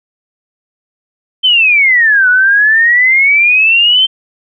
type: exponential two-way sweep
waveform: sine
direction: down then up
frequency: 3132 to 1463 to 3132 Hz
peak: -5 dBFS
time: 1.43-4.07 s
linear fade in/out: 20 ms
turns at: 2.29 s
effects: none